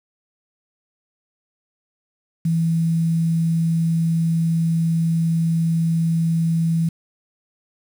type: tone with quantisation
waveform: sine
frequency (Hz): 164.81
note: E3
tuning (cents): 0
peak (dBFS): -16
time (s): 2.45-6.89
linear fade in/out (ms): 5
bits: 7
effects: none